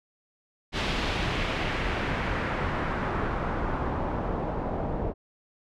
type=noise with low-pass filter sweep; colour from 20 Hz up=pink; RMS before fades=-29 dBFS; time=0.72-5.14 s; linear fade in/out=50 ms; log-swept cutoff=3700 to 650 Hz; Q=1.3; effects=none